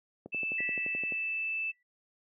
click train, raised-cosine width 2 ms, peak -27 dBFS, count 11, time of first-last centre 0.26-1.122 s, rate 11.6 Hz
sine tone, 2637 Hz, E7, in tune, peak -31 dBFS, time 0.32-1.72 s, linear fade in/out 20 ms
sine tone with exponential decay, 1964 Hz, B6, 10 cents flat, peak -34 dBFS, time 0.58-1.83 s, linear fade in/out 5 ms, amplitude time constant 270 ms
effects noise-tail reverb RT60 0.1 s tail -21 dB re dry + high-pass 200 Hz 12 dB/octave

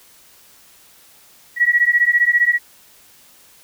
sine beating tone pair, 1916 / 1931 Hz, A#6 / B6, +47 / -39 cents, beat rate 15 Hz, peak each -15 dBFS, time 1.56-2.59 s, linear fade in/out 50 ms, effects white hiss -49 dBFS RMS until 3.63 s

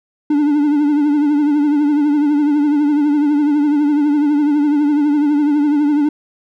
triangle tone with vibrato, 293.7 Hz, D4, in tune, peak -9 dBFS, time 0.3-6.09 s, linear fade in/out 5 ms, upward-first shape triangle, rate 12 Hz, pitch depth 69 cents each way, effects none

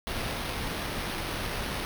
pink noise with sample-and-hold, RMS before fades -33 dBFS, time 0.07-1.85 s, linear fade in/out 0 ms, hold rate 7350 Hz, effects none

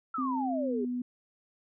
sine exponential sweep, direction down, 1355 to 387.4 Hz, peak -31 dBFS, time 0.14-0.85 s, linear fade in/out 5 ms
sine tone with pitch glide, 261.6 to 247.1 Hz, C4 to B3, 0 to +1 cents, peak -30 dBFS, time 0.18-1.02 s, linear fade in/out 5 ms, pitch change -99 cents, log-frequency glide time 0.65-0.76 s
effects none

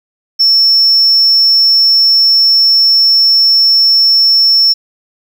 sine tone, 5400 Hz, E8, 41 cents sharp, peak -3 dBFS, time 0.39-4.74 s, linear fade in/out 20 ms, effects tanh soft clip ceiling -3 dBFS + 7-bit

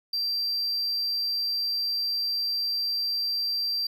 triangle tone, 4708 Hz, D8, 3 cents sharp, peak -24 dBFS, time 0.13-3.87 s, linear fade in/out 5 ms, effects none

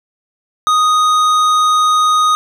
triangle tone with tanh clipping, 1244.5 Hz, D#6, in tune, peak -11 dBFS, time 0.67-2.35 s, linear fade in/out 0 ms, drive 17 dB, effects none

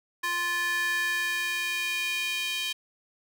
square tone with high-pass filter sweep, 348.6 Hz, F4, 3 cents flat, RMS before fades -29 dBFS, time 0.23-2.73 s, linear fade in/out 10 ms, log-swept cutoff 1400 to 2900 Hz, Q 3.5, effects none

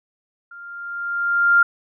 sine tone with level ramp, 1396.9 Hz, F6, in tune, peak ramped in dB -37 to -9 dBFS, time 0.51-1.63 s, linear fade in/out 5 ms, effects none

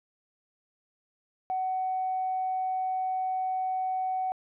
sine tone, 750 Hz, F#5, 23 cents sharp, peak -26 dBFS, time 1.5-4.32 s, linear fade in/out 0 ms, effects tanh soft clip ceiling -22 dBFS

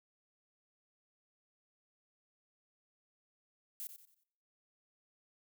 violet noise with echo, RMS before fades -43 dBFS, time 3.8-3.87 s, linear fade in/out 0 ms, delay 91 ms, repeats 4, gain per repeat -9 dB, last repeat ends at 4.234 s, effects noise-tail reverb RT60 0.8 s tail -25 dB re dry

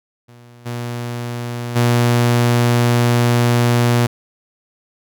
sawtooth tone with level steps, 120 Hz, B2, 49 cents flat, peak -37 / -19 / -8 dBFS, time 0.28-4.07 s, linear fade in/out 10 ms, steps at 0.65 / 1.75 s, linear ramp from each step 20 ms, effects none

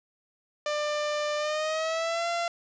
sawtooth tone with pitch glide, 596 to 684.6 Hz, D5 to F5, +25 to -35 cents, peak -23 dBFS, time 0.66-2.48 s, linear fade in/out 2 ms, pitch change +240 cents, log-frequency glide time 1.37-2.28 s, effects resampled to 16000 Hz + 9-bit

